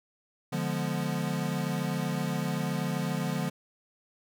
square chord, D diminished seventh, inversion none, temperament equal, 146.83 / 174.61 / 207.7 / 246.9 Hz, D3 / F3 / Ab3 / Cb4, 0 / 0 / 0 / 0 cents, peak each -34 / -33 / -37 / -37 dBFS, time 0.52-3.5 s, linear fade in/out 10 ms, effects none

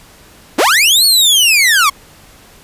sawtooth linear two-way sweep, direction up then down, 207.7 to 4435 to 1063 Hz, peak -4 dBFS, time 0.58-1.9 s, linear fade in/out 10 ms, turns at 1.05 s, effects pink hiss -42 dBFS RMS until 2.63 s + resampled to 32000 Hz

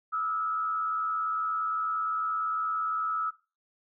sine tone with frequency modulation, 1297 Hz, E6, 28 cents flat, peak -27 dBFS, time 0.12-3.31 s, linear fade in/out 20 ms, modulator 88.5 Hz, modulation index 0.6, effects noise-tail reverb RT60 0.3 s tail -17 dB re dry

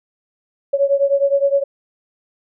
sine beating tone pair, 554.4 / 564.1 Hz, C#5 / C#5, 0 / +30 cents, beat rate 9.7 Hz, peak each -15 / -17 dBFS, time 0.73-1.64 s, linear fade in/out 10 ms, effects none

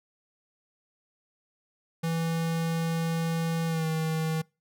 square tone with pitch glide, 164.81 to 159.56 Hz, E3 to D#3, 0 to +44 cents, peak -27 dBFS, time 2.03-4.42 s, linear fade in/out 10 ms, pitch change -56 cents, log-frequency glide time 3.67-3.86 s, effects noise-tail reverb RT60 0.3 s tail -26 dB re dry

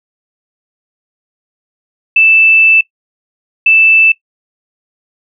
sine tone bursts at uneven times, 2643 Hz, E7, 4 cents sharp, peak -4 dBFS, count 2, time 2.16-2.81 / 3.66-4.12 s, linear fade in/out 5 ms, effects noise-tail reverb RT60 0.1 s tail -19 dB re dry

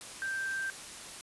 sine tone in noise, 1570 Hz, G6, 2 cents sharp, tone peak -32 dBFS, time 0.22-0.7 s, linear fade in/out 0 ms, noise white, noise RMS -45 dBFS, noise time 0.01-1.21 s, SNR +10 dB, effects resampled to 24000 Hz

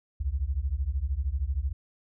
sine beating tone pair, 61.74 / 74.74 Hz, B1 / D2, 0 / +31 cents, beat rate 13 Hz, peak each -29 dBFS, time 0.2-1.73 s, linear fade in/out 10 ms, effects none

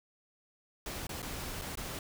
pink noise with dropouts, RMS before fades -40 dBFS, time 0.86-1.99 s, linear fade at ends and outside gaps 2 ms, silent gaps 1.069-1.092 / 1.22-1.227 / 1.614-1.618 / 1.755-1.773 s, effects none

